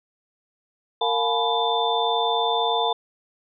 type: tone cluster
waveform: sine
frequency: 461 / 706 / 852 / 992 / 3551 Hz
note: A#4 / F5 / G#5 / B5 / A7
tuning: -19 / +19 / +44 / +7 / +15 cents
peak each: -26 dBFS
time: 1.01-2.93 s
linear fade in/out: 5 ms
effects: none